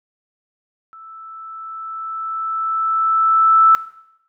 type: tone with level ramp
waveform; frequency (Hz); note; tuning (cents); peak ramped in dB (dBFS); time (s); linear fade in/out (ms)
sine; 1318.5; E6; 0; -37 to -7; 0.93-3.75; 0
effects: noise-tail reverb RT60 0.8 s tail -18 dB re dry